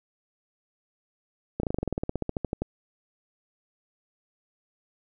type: slowing click train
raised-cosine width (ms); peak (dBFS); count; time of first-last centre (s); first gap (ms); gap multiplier
2; -14; 19; 1.6-2.62; 33; 1.06
effects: none